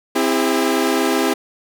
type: chord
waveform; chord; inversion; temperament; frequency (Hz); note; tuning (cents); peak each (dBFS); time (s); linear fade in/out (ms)
sawtooth; C augmented; none; equal with one note detuned; 261.6 / 329.6 / 405.4; C4 / E4 / G#4; 0 / 0 / -42; -16; 0.15-1.34; 10
effects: none